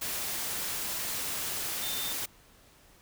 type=tone in noise; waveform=sine; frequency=3594 Hz; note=A7; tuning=36 cents sharp; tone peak=-37 dBFS; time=1.82-2.13 s; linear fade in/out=10 ms; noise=white; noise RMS=-34 dBFS; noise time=0.01-2.26 s; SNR=-6 dB; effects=pink hiss -59 dBFS RMS until 3.01 s